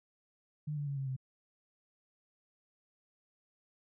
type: tone with pitch steps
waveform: sine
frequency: 150.2 / 145.17 / 140.3 / 135.6 / 131.06 Hz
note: D3 / D3 / C#3 / C#3 / C3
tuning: +39 / -20 / +21 / -38 / +3 cents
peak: -34 dBFS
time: 0.67-1.165 s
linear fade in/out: 10 ms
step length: 99 ms
effects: none